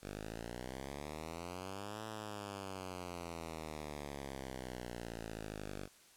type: exponential two-way sweep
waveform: 5% pulse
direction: up then down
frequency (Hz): 48.56 to 110.4 to 48.56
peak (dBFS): -32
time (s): 0.01-5.89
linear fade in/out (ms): 50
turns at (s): 2.05
effects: white hiss -63 dBFS RMS until 6.16 s + low-pass 11000 Hz 12 dB/octave